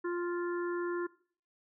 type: harmonic tone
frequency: 349.2 Hz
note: F4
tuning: in tune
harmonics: 1 / 3 / 4 / 5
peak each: -32 / -42 / -44 / -46 dBFS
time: 0.04-1.07 s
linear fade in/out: 10 ms
effects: noise-tail reverb RT60 0.5 s tail -20 dB re dry